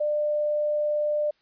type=tone; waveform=sine; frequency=597 Hz; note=D5; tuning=28 cents sharp; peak=-22 dBFS; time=0-1.31 s; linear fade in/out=10 ms; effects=white hiss -67 dBFS RMS until 1.41 s + resampled to 11025 Hz